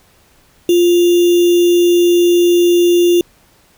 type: tone with sample-and-hold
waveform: sine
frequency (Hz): 349.2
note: F4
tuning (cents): 0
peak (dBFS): -7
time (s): 0.69-3.21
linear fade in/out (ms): 2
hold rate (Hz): 3150
effects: pink hiss -51 dBFS RMS until 3.77 s